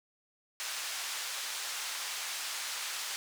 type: band-pass noise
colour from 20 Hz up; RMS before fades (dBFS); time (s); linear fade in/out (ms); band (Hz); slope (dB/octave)
white; -38; 0.6-3.16; 0; 940 to 7000; 12
effects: none